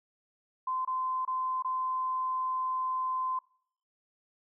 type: tone with dropouts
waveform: sine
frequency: 1032 Hz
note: C6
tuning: 24 cents flat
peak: -29 dBFS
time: 0.67-3.39 s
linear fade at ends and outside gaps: 5 ms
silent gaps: 0.85-0.874 / 1.251-1.276 / 1.624-1.646 s
effects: noise-tail reverb RT60 0.6 s tail -22 dB re dry